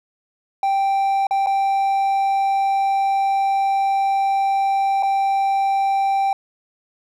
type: tone with dropouts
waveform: triangle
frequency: 784 Hz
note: G5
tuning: in tune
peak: -14 dBFS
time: 0.63-6.33 s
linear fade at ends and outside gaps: 2 ms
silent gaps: 1.269-1.309 / 1.462-1.469 / 5.026-5.031 s
effects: none